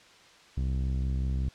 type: tone with low-pass filter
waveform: sawtooth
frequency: 65.41 Hz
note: C2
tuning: in tune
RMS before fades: -29 dBFS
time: 0.57-1.49 s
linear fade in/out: 5 ms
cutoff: 180 Hz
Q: 0.74
effects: white hiss -55 dBFS RMS until 1.54 s + low-pass 5000 Hz 12 dB/octave